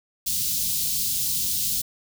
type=band-stop noise; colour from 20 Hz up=white; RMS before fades=-25 dBFS; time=0.26-1.82 s; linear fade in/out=10 ms; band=210 to 3600 Hz; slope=24 dB/octave; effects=none